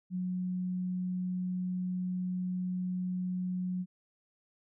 sine tone, 182.3 Hz, F#3, 25 cents flat, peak -31 dBFS, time 0.1-3.86 s, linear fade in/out 50 ms, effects none

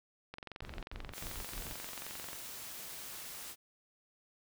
click train, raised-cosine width 0.3 ms, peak -28 dBFS, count 46, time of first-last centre 0.34-2.331 s, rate 22.6 Hz
brown noise bursts, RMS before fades -46 dBFS, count 4, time 0.62-1.73 s, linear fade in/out 2 ms, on 210 ms, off 90 ms
white noise, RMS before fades -46 dBFS, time 1.12-3.56 s, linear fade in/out 50 ms
effects none

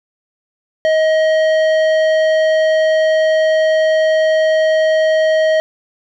triangle tone with tanh clipping, 631 Hz, D#5, 24 cents sharp, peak -12 dBFS, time 0.85-5.6 s, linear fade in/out 0 ms, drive 16 dB, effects none

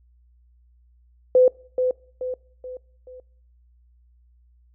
sine tone with echo, 507 Hz, B4, 45 cents sharp, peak -11 dBFS, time 1.35-1.48 s, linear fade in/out 2 ms, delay 430 ms, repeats 4, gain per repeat -7 dB, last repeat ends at 3.2 s, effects noise-tail reverb RT60 0.6 s tail -24 dB re dry + added 60 Hz sine -54 dBFS peak until 4.74 s

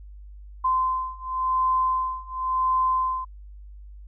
sine beating tone pair, 1033 / 1033.93 Hz, C6 / C6, -22 / -21 cents, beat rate 0.93 Hz, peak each -25 / -24 dBFS, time 0.64-3.25 s, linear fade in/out 10 ms, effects added 50 Hz sine -40 dBFS peak until 4.07 s

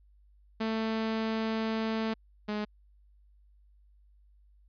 sawtooth tone pair in turn, 221.9 / 210.2 Hz, A3 / G#3, +15 / +21 cents, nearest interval minor second, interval 94 cents, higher first, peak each -25 / -27 dBFS, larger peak first, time 0.6-2.14 / 2.48-2.65 s, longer first, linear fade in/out 10 ms, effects added 50 Hz sine -58 dBFS peak until 4.68 s + resampled to 11025 Hz

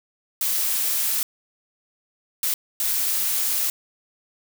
blue noise bursts at uneven times, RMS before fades -23 dBFS, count 3, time 0.41-1.23 / 2.43-2.54 / 2.8-3.7 s, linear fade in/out 2 ms, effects none

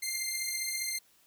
10% pulse beating tone pair, 2093 / 2108 Hz, C7 / C7, 0 / +12 cents, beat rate 15 Hz, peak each -25 / -27 dBFS, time 0.02-0.99 s, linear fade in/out 10 ms, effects white hiss -65 dBFS RMS until 1.26 s

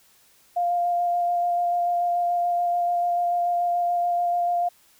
sine tone with vibrato, 700 Hz, F5, 4 cents sharp, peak -20 dBFS, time 0.56-4.69 s, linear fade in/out 10 ms, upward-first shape square, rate 6.9 Hz, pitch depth 9 cents each way, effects white hiss -58 dBFS RMS until 4.99 s

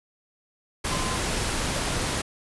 sine tone in noise, 1032 Hz, C6, 24 cents flat, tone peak -32 dBFS, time 0.91-1.17 s, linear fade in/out 10 ms, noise pink, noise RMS -27 dBFS, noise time 0.84-2.22 s, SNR -8 dB, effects resampled to 24000 Hz

